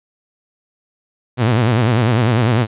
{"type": "tone with vibrato", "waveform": "sawtooth", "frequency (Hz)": 116.54, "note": "A#2", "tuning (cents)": 0, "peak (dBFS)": -8, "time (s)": [1.37, 2.67], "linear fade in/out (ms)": 50, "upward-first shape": "sine", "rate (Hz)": 10, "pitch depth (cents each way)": 160, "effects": ["resampled to 8000 Hz", "8-bit"]}